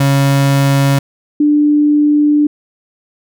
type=tone pair in turn; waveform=35% pulse / sine; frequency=138.59 / 296 Hz; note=C#3 / D4; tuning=0 / +14 cents; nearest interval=octave + minor second; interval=1314 cents; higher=second; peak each=-7 dBFS; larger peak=neither; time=0-0.99 / 1.4-2.47 s; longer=second; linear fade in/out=5 ms; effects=none